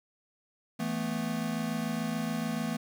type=chord; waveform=square; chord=E suspended fourth; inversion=none; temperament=equal; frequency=164.81 / 220 / 246.9 Hz; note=E3 / A3 / B3; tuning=0 / 0 / 0 cents; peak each=-37 / -34 / -36 dBFS; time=0.79-2.77 s; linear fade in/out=10 ms; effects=10-bit